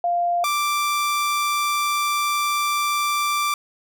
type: tone pair in turn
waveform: sine / sawtooth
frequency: 697 / 1175.5 Hz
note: F5 / D6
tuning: -4 / +1 cents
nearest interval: major sixth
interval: 905 cents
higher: second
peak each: -18 / -16 dBFS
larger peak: second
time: 0.04-0.44 / 0.44-3.54 s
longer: second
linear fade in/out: 2 ms
effects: none